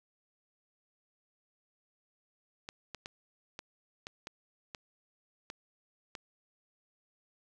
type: clicks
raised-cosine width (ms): 0.2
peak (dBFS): -24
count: 9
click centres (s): 2.689 / 2.947 / 3.059 / 3.591 / 4.069 / 4.271 / 4.748 / 5.501 / 6.152
effects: none